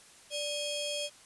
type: ring-modulated tone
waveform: sawtooth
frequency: 1924 Hz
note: B6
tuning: 46 cents flat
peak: -26 dBFS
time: 0.3-1.1 s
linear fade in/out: 50 ms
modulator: 1340 Hz
effects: white hiss -56 dBFS RMS until 1.25 s + resampled to 24000 Hz